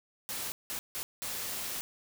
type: noise bursts at uneven times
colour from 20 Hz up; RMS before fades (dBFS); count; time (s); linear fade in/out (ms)
white; -37; 4; 0.29-0.52 / 0.7-0.79 / 0.95-1.03 / 1.22-1.81; 0
effects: none